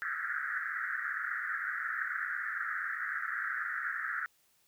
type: band-pass noise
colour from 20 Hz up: white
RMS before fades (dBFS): -36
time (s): 0.02-4.26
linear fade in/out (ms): 0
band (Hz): 1300 to 1900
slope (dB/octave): 96
effects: white hiss -70 dBFS RMS until 4.67 s